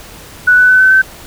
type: tone with pitch steps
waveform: sine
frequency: 1480 / 1494.6 / 1509.4 / 1524.2 / 1539.3 Hz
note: F#6 / F#6 / F#6 / G6 / G6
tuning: 0 / +17 / +34 / -49 / -32 cents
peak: -4 dBFS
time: 0.47-1.02 s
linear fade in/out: 10 ms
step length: 110 ms
effects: pink hiss -34 dBFS RMS until 1.26 s